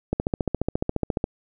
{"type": "click train", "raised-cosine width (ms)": 2, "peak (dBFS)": -9, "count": 17, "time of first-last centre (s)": [0.13, 1.241], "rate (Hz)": 14.4, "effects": []}